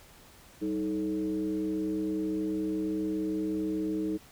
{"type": "tone with frequency modulation", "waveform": "sine", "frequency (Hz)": 314.5, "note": "D#4", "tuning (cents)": 19, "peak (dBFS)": -28, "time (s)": [0.61, 4.18], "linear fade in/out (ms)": 20, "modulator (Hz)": 120, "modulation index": 0.77, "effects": ["pink hiss -55 dBFS RMS until 4.31 s"]}